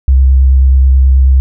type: tone with vibrato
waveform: sine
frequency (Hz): 66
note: C2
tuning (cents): +16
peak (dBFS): -3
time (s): 0.08-1.4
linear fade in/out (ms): 0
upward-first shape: triangle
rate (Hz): 9.3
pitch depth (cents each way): 23
effects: none